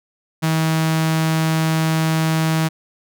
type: tone with notch filter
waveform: sawtooth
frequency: 160 Hz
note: D#3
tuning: 49 cents sharp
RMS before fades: -18 dBFS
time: 0.42-2.69 s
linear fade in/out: 20 ms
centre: 430 Hz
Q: 1.6
effects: none